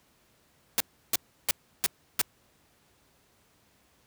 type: noise bursts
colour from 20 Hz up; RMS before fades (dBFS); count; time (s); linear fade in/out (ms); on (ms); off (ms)
white; -24; 5; 0.78-2.215; 0; 23; 330
effects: pink hiss -65 dBFS RMS until 4.06 s + high-pass 60 Hz 12 dB/octave